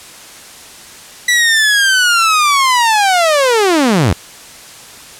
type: linear sweep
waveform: sawtooth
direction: down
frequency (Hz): 1971 to 73.1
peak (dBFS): -5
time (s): 1.28-4.13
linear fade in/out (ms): 5
effects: white hiss -35 dBFS RMS until 5.19 s + low-pass 10000 Hz 12 dB/octave